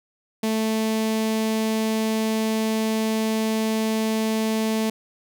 sawtooth tone with notch filter, 220 Hz, A3, in tune, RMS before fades -23 dBFS, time 0.43-4.9 s, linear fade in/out 5 ms, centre 1400 Hz, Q 1.8, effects none

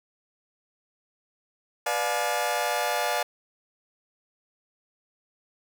sawtooth chord, B diminished seventh, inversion none, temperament just, 493.9 / 592.7 / 711.2 / 853.4 Hz, B4 / D5 / F5 / Ab5, 0 / +16 / +31 / +47 cents, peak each -30 / -26 / -25 / -26 dBFS, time 1.86-3.23 s, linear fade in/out 5 ms, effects none

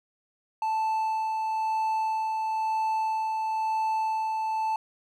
triangle tone with tremolo, 879 Hz, A5, 2 cents flat, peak -22 dBFS, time 0.62-4.76 s, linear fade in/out 2 ms, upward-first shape sine, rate 1 Hz, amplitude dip 25%, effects none

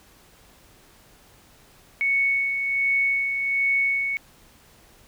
sine tone with tremolo, 2217 Hz, C#7, in tune, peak -18 dBFS, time 2.01-4.17 s, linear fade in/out 0 ms, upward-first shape sine, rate 1.3 Hz, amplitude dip 45%, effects pink hiss -54 dBFS RMS until 5.07 s

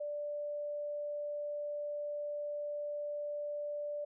sine tone, 587.3 Hz, D5, in tune, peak -36 dBFS, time 0-4.05 s, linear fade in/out 10 ms, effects none

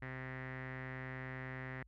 sawtooth tone with low-pass filter, 130 Hz, C3, 11 cents flat, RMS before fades -45 dBFS, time 0.02-1.83 s, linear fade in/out 5 ms, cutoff 1900 Hz, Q 7, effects added 54 Hz sine -60 dBFS peak until 1.87 s

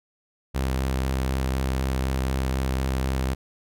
sawtooth tone with vibrato, 65.7 Hz, C2, 8 cents sharp, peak -19 dBFS, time 0.54-3.35 s, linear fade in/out 20 ms, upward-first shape square, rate 4 Hz, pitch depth 13 cents each way, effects none

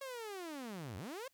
sawtooth linear two-way sweep, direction down then up, 554.4 to 83.9 to 554.4 Hz, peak -39 dBFS, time 0.01-1.28 s, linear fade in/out 5 ms, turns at 0.97 s, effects white hiss -75 dBFS RMS until 1.33 s

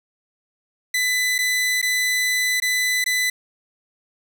sawtooth tone with dropouts, 2000 Hz, B6, 21 cents sharp, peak -15 dBFS, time 0.94-3.3 s, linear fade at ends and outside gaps 5 ms, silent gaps 1.382-1.387 / 1.816-1.826 / 2.601-2.621 / 3.042-3.061 s, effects none

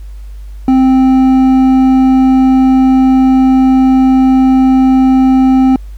triangle tone with hard clipping, 261.6 Hz, C4, in tune, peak -6 dBFS, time 0.68-5.76 s, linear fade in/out 2 ms, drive 10 dB, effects added 50 Hz sine -24 dBFS peak until 5.97 s + pink hiss -49 dBFS RMS until 5.97 s

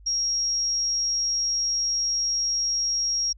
sine tone, 5600 Hz, F8, 4 cents sharp, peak -22 dBFS, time 0.06-3.33 s, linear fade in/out 10 ms, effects added 50 Hz sine -46 dBFS peak until 3.37 s

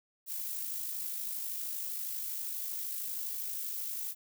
violet noise with amplitude modulation, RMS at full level -36 dBFS, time 0.26-4.15 s, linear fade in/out 50 ms, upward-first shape sine, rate 52.6 Hz, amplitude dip 35%, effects none

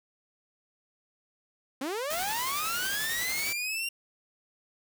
sawtooth linear sweep, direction up, 250 to 2794 Hz, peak -27 dBFS, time 1.81-3.89 s, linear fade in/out 5 ms
white noise with tremolo, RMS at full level -34 dBFS, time 2.1-3.53 s, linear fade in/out 5 ms, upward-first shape triangle, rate 11 Hz, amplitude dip 30%
effects none

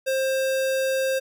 square tone, 530 Hz, C5, 22 cents sharp, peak -22 dBFS, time 0.06-1.2 s, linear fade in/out 20 ms, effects none

